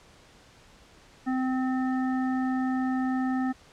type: harmonic tone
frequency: 258.6 Hz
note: C4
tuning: 20 cents flat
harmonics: 1 / 3 / 5 / 7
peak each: -25 / -34 / -40 / -40 dBFS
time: 1.26-3.53 s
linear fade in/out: 20 ms
effects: pink hiss -55 dBFS RMS until 3.72 s + low-pass 7000 Hz 12 dB/octave